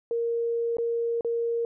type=tone with dropouts; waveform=sine; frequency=466.2 Hz; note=A#4; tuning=in tune; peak=-24 dBFS; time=0.11-1.65 s; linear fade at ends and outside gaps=1 ms; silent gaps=0.769-0.784 / 1.209-1.247 s; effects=none